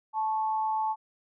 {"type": "tone pair together", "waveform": "sine", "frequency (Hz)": [872.9, 1101], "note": ["A5", "C#6"], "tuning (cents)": [-14, -12], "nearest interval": "major third", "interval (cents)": 402, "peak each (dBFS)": [-26, -36], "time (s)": [0.13, 0.96], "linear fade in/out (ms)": 50, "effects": []}